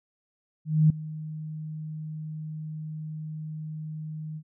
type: tone with ADSR envelope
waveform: sine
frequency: 155.3 Hz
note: D#3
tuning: 3 cents flat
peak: -14 dBFS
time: 0.65-4.43 s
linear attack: 250 ms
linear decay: 4 ms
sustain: -19 dB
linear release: 65 ms
effects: none